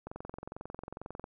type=click train; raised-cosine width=1 ms; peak=-27 dBFS; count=27; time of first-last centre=0.07-1.241 s; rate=22.2 Hz; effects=none